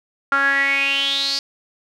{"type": "tone with band-pass filter sweep", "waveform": "sawtooth", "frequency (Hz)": 276.5, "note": "C#4", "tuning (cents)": -4, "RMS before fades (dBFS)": -19, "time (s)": [0.32, 1.39], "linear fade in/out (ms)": 2, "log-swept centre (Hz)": [1400, 4800], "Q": 8.9, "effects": []}